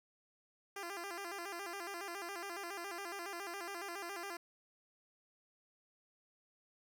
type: tone with vibrato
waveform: 10% pulse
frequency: 370 Hz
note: F#4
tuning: in tune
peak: -34 dBFS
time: 0.76-4.37 s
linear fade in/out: 5 ms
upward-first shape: square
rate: 7.2 Hz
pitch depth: 130 cents each way
effects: none